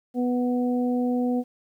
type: harmonic tone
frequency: 246.9 Hz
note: B3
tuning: in tune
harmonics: 1 / 2 / 3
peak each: -22 / -29 / -34 dBFS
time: 0.14-1.44 s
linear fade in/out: 50 ms
effects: 10-bit